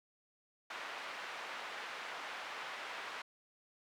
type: band-pass noise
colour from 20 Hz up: pink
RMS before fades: -45 dBFS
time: 0.7-3.22 s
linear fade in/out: 5 ms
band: 880 to 2700 Hz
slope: 12 dB/octave
effects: none